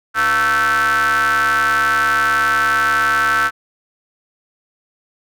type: ring-modulated tone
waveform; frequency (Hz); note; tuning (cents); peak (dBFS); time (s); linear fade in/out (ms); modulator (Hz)
square; 104.7; G#2; +15; -11; 0.14-3.51; 50; 1430
effects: none